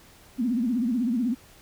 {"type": "tone with vibrato", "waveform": "sine", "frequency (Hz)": 240, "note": "B3", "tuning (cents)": -49, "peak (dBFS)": -22, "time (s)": [0.38, 1.35], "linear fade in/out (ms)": 20, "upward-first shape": "sine", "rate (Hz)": 16, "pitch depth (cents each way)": 160, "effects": ["pink hiss -53 dBFS RMS until 1.61 s"]}